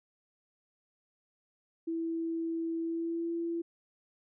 sine tone with pitch glide, 329.6 to 336.7 Hz, E4 to E4, 0 to +37 cents, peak -31 dBFS, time 1.87-3.62 s, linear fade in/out 10 ms, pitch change +37 cents, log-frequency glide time 2.8-3.32 s, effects none

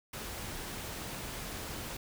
pink noise, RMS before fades -41 dBFS, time 0.13-1.97 s, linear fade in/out 5 ms, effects none

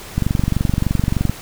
click train, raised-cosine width 5 ms, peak -4 dBFS, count 27, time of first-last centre 0.18-1.296 s, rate 23.3 Hz, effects pink hiss -35 dBFS RMS until 1.41 s

